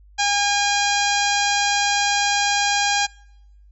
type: harmonic tone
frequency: 812 Hz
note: G#5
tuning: 39 cents flat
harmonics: 1 / 2 / 3 / 4 / 5 / 6 / 7 / 8 / 9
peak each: -21 / -24 / -26 / -27 / -28 / -29 / -29 / -30 / -31 dBFS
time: 0.18-3.07 s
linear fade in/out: 20 ms
effects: noise-tail reverb RT60 0.9 s tail -26 dB re dry + added 50 Hz sine -46 dBFS peak until 3.71 s